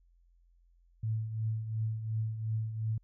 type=tone with tremolo; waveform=sine; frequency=110.4 Hz; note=A2; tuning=6 cents sharp; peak=-28 dBFS; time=1.03-2.98 s; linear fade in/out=5 ms; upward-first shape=triangle; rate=2.8 Hz; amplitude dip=65%; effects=added 43 Hz sine -62 dBFS peak until 3.03 s